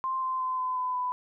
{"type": "tone with pitch steps", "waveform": "sine", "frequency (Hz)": [1048, 1037.8, 1027.6, 1017.6, 1007.6, 997.8], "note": ["C6", "C6", "C6", "C6", "B5", "B5"], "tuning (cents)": [2, -14, -32, -48, 34, 17], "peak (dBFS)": -27, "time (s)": [0.04, 1.12], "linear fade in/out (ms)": 0, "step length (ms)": 180, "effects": []}